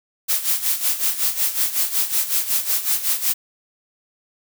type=noise with tremolo; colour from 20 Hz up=blue; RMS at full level=-18 dBFS; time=0.28-3.34 s; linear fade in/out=20 ms; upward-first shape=sine; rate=5.4 Hz; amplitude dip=75%; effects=none